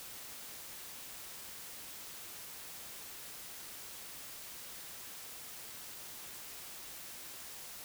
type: silence
effects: white hiss -48 dBFS RMS until 7.84 s